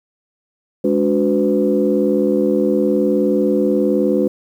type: tone cluster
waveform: sine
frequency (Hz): 207.4 / 287 / 366 / 503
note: G#3 / D4 / F#4 / B4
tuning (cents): -2 / -40 / -19 / +32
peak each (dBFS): -18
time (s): 0.84-4.28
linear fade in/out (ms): 5
effects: tanh soft clip ceiling -3 dBFS + 8-bit